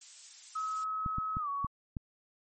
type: noise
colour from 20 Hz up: violet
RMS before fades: -42 dBFS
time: 0.01-0.84 s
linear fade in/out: 5 ms
type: tone with pitch glide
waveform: sine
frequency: 1282 to 1122.5 Hz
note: E6 to C#6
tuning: -49 to +21 cents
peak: -32 dBFS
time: 0.55-1.67 s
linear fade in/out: 10 ms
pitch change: -230 cents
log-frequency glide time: 1.39-1.49 s
type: clicks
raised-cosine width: 5 ms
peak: -24 dBFS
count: 5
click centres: 1.062 / 1.184 / 1.369 / 1.646 / 1.968 s
effects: MP3 32 kbps